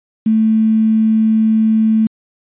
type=tone with quantisation; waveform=sine; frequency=220 Hz; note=A3; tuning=in tune; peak=-9 dBFS; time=0.26-2.07 s; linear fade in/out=5 ms; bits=6; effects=resampled to 8000 Hz

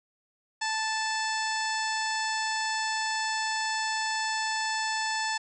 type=harmonic tone; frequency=878 Hz; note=A5; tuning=4 cents flat; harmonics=1 / 2 / 3 / 4 / 5 / 6 / 7 / 8 / 9; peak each=-31 / -32 / -39 / -41 / -39 / -37 / -46 / -42 / -41 dBFS; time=0.61-5.38 s; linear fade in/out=10 ms; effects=none

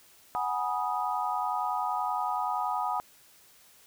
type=chord; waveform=sine; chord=G# minor seventh; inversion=third; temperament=equal with one note detuned; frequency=740 / 830.6 / 972.5 / 1244.5 Hz; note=F#5 / G#5 / B5 / D#6; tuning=0 / 0 / -27 / 0 cents; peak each=-33 dBFS; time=0.35-3 s; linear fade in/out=0 ms; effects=white hiss -58 dBFS RMS until 3.86 s

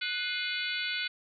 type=harmonic tone with a mistuned harmonic; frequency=493.9 Hz; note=B4; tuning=in tune; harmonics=3 / 4 / 5 / 6 / 7 / 8 / 9; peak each=-36 / -37 / -38 / -39 / -39 / -40 / -41 dBFS; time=0.01-1.08 s; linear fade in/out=10 ms; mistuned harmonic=4; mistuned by=+120 cents; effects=none

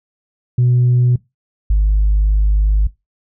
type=tone pair in turn; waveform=sine; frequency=123.47 / 51.27 Hz; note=B2 / G#1; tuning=0 / -22 cents; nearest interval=octave + minor third; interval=1522 cents; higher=first; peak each=-8 dBFS; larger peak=neither; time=0.58-1.16 / 1.7-2.87 s; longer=second; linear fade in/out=5 ms; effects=noise-tail reverb RT60 0.2 s tail -20 dB re dry + tanh soft clip ceiling -7 dBFS

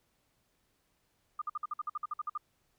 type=tone bursts; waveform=sine; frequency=1213 Hz; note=D#6; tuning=44 cents flat; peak=-32 dBFS; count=13; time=1.39-2.377 s; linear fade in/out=5 ms; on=27 ms; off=53 ms; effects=pink hiss -75 dBFS RMS until 2.78 s

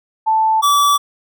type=tone pair in turn; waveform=sine / square; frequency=880 / 1152.6 Hz; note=A5 / D6; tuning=0 / -33 cents; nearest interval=perfect fourth; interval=467 cents; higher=second; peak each=-11 dBFS; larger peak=neither; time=0.26-0.62 / 0.62-0.98 s; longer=neither; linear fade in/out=20 ms; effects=none

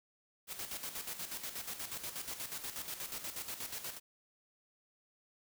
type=noise with tremolo; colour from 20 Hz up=white; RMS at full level=-41 dBFS; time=0.47-4 s; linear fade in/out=50 ms; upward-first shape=square; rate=8.3 Hz; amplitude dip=60%; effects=none

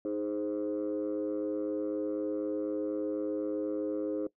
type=chord; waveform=sine; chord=Ab major; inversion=second; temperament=equal; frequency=311.1 / 415.3 / 523.3 Hz; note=Eb4 / Ab4 / C5; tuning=0 / 0 / 0 cents; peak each=-32 / -35 / -35 dBFS; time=0.05-4.27 s; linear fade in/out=2 ms; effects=noise-tail reverb RT60 0.1 s tail -19 dB re dry + tanh soft clip ceiling -25 dBFS

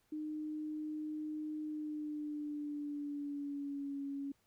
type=tone with pitch glide; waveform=sine; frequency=306.1 to 279.1 Hz; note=D#4 to C#4; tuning=-28 to +12 cents; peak=-38 dBFS; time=0.12-4.32 s; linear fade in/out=5 ms; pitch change=-160 cents; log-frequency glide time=1.62-4.02 s; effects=pink hiss -75 dBFS RMS until 4.46 s

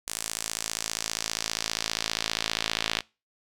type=tone with band-pass filter sweep; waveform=sawtooth; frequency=55 Hz; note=A1; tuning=in tune; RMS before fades=-32 dBFS; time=0.07-3.01 s; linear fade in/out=10 ms; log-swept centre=8600 to 3500 Hz; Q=1.4; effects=noise-tail reverb RT60 0.3 s tail -24 dB re dry

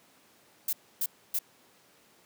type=noise bursts; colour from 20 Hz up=violet; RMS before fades=-29 dBFS; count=3; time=0.68-1.39 s; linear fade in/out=5 ms; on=50 ms; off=280 ms; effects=pink hiss -61 dBFS RMS until 2.25 s + high-pass 200 Hz 12 dB/octave

